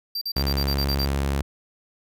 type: tone bursts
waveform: square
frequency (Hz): 4699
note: D8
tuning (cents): 0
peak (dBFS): -26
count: 9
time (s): 0.15-1.054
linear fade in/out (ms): 5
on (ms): 64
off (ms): 41
type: tone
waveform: sawtooth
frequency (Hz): 69.3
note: C#2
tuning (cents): 0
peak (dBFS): -18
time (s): 0.36-1.42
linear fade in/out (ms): 5
effects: none